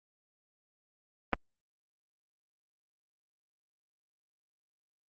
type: clicks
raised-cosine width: 0.5 ms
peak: -11 / -13 dBFS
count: 2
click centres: 1.332 / 1.336 s
effects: Opus 32 kbps